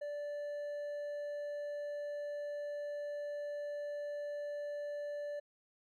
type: tone with hard clipping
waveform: triangle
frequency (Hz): 584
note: D5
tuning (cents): -10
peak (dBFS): -39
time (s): 0.01-5.4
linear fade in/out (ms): 10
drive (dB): 7
effects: MP3 96 kbps